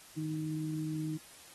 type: tone pair together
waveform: sine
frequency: 155.56 / 311.6 Hz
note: D#3 / D#4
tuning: 0 / +3 cents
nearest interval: octave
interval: 1203 cents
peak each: -36 / -36 dBFS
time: 0.16-1.18 s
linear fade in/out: 20 ms
effects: white hiss -55 dBFS RMS until 1.54 s + AAC 32 kbps